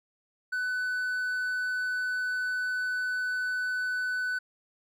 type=tone; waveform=triangle; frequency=1499 Hz; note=F#6; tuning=22 cents sharp; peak=-26 dBFS; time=0.52-4.39 s; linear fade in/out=10 ms; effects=none